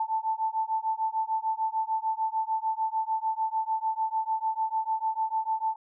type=beating tone pair; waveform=sine; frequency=880 / 886.7 Hz; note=A5 / A5; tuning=0 / +13 cents; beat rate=6.7 Hz; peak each=-29 dBFS; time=0-5.76 s; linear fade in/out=5 ms; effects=none